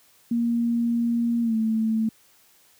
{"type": "tone with pitch glide", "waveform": "sine", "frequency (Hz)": [234.7, 221.5], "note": ["A#3", "A3"], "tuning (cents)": [12, 12], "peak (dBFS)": -20, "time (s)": [0.31, 2.09], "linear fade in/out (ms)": 5, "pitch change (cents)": -100, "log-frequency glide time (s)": [1.42, 1.55], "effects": ["white hiss -58 dBFS RMS until 2.79 s", "high-pass 60 Hz 12 dB/octave"]}